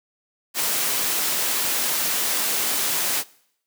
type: noise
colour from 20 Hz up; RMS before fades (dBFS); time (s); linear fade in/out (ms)
white; -23; 0.54-3.24; 50
effects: noise-tail reverb RT60 0.7 s tail -22 dB re dry + high-pass 200 Hz 12 dB/octave